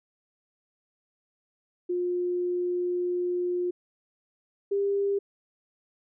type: tone pair in turn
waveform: sine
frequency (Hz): 355.9 / 399.5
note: F4 / G4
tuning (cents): +33 / +33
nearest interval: major second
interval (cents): 200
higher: second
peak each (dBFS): -25 / -23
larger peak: second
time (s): 1.89-3.71 / 4.71-5.19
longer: first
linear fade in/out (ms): 10
effects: none